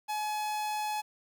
45% pulse tone, 848 Hz, G#5, 36 cents sharp, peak -31 dBFS, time 0.08-1.02 s, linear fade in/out 20 ms, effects 10-bit

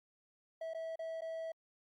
triangle tone with dropouts, 651 Hz, E5, 22 cents flat, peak -37 dBFS, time 0.61-1.52 s, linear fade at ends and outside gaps 5 ms, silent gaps 0.736-0.746 / 0.958-0.991 / 1.209-1.218 s, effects Opus 48 kbps

